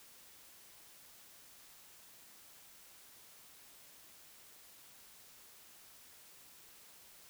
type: silence
effects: white hiss -59 dBFS RMS until 7.29 s